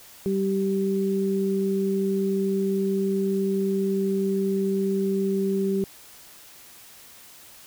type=tone pair together; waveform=sine; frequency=194.1 / 388.7 Hz; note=G3 / G4; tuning=-17 / -15 cents; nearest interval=octave; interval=1202 cents; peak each=-24 dBFS; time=0.26-5.84 s; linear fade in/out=0 ms; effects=white hiss -48 dBFS RMS until 7.66 s